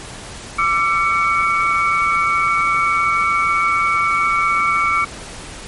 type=tone cluster; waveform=sine; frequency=1172 / 1347 / 2242 Hz; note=D6 / E6 / C#7; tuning=-4 / +37 / +19 cents; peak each=-18 dBFS; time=0.58-5.05 s; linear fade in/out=10 ms; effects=pink hiss -33 dBFS RMS until 5.67 s + MP3 48 kbps